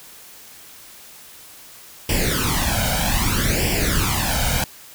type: noise with flanger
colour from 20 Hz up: pink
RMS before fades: -20 dBFS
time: 2.09-4.64 s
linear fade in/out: 2 ms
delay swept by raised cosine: 0.38 to 1.34 ms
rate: 0.63 Hz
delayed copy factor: +0.8
effects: white hiss -43 dBFS RMS until 4.94 s